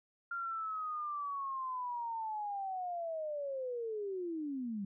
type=linear sweep; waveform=sine; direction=down; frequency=1396.9 to 191.1 Hz; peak=-36 dBFS; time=0.31-4.85 s; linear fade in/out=5 ms; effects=none